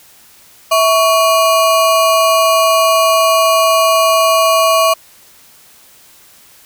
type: ring-modulated tone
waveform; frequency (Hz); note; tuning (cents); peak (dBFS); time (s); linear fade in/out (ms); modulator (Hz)
square; 886; A5; +12; -6; 0.71-4.94; 10; 233
effects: white hiss -44 dBFS RMS until 6.65 s